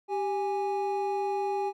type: tone pair together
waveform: triangle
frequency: 392 / 824.4 Hz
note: G4 / G#5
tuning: 0 / -13 cents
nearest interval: octave + minor second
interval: 1287 cents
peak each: -28 dBFS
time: 0.08-1.73 s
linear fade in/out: 50 ms
effects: none